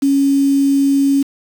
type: tone with quantisation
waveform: sine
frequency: 277.2 Hz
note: C#4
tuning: in tune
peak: -10 dBFS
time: 0.02-1.23 s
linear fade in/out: 10 ms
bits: 5
effects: none